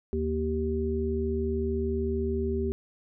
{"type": "harmonic tone", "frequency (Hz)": 77.78, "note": "D#2", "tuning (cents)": 0, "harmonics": [1, 3, 5], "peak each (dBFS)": [-30, -32, -29], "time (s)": [0.13, 2.72], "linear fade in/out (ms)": 0, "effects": []}